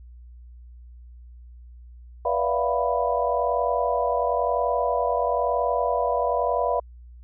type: tone cluster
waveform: sine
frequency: 486.6 / 578 / 668 / 709 / 989 Hz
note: B4 / D5 / E5 / F5 / B5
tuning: -26 / -28 / +23 / +26 / +2 cents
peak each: -27 dBFS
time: 2.25-6.8 s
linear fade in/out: 5 ms
effects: added 60 Hz sine -42 dBFS peak until 7.23 s